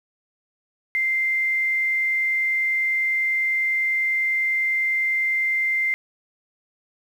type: tone with quantisation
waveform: sine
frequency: 2090 Hz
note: C7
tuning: 2 cents flat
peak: -19 dBFS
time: 0.95-5.94 s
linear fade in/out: 0 ms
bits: 8
effects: none